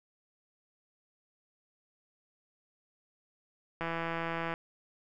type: click train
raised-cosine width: 0.5 ms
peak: -20 dBFS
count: 122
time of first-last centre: 3.81-4.539 s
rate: 166 Hz
effects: none